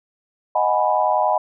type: chord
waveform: sine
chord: G# minor seventh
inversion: second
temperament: equal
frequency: 622.3 / 740 / 830.6 / 987.8 Hz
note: D#5 / F#5 / G#5 / B5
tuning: 0 / 0 / 0 / 0 cents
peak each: -21 dBFS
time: 0.55-1.38 s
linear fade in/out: 5 ms
effects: none